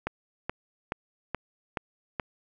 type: click train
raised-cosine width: 0.5 ms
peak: -14 dBFS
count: 6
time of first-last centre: 0.07-2.198 s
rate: 2.35 Hz
effects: none